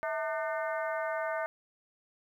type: harmonic tone with a mistuned harmonic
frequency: 301.7 Hz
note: D4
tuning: 47 cents sharp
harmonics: 2 / 3 / 4 / 5 / 6 / 7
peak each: -33 / -39 / -40 / -39 / -43 / -46 dBFS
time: 0.03-1.46 s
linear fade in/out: 0 ms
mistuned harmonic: 2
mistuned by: +120 cents
effects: 11-bit